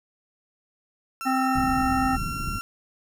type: tone with pitch glide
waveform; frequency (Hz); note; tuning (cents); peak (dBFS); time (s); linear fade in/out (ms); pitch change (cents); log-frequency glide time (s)
35% pulse; 1349 to 1368.6; E6 to F6; +40 to -35; -29; 1.21-2.61; 0; +25; 1.45-2.39
type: harmonic tone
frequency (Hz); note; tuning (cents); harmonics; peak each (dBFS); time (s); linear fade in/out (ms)
261.6; C4; 0; 1 / 3 / 5 / 7; -24 / -25 / -28 / -34; 1.25-2.17; 20
type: low-pass noise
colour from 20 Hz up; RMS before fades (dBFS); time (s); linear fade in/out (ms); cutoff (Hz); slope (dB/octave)
pink; -31; 1.55-2.59; 5; 250; 24
effects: none